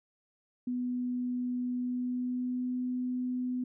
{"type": "tone with pitch glide", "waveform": "sine", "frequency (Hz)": [247.8, 250.8], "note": ["B3", "B3"], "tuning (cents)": [6, 27], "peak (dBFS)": -30, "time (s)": [0.67, 3.64], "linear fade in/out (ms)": 5, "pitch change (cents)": 21, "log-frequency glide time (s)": [1.75, 2.81], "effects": []}